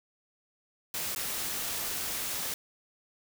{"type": "noise with dropouts", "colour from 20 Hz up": "white", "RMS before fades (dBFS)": -34, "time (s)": [0.94, 2.54], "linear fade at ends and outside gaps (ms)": 2, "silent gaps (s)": [1.149, 1.16], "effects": []}